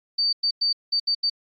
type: tone bursts at uneven times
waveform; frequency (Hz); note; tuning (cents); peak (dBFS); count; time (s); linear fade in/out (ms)
sine; 4600; D8; -37; -19; 6; 0.18-0.33 / 0.43-0.51 / 0.61-0.73 / 0.92-1 / 1.07-1.15 / 1.23-1.3; 10
effects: AAC 48 kbps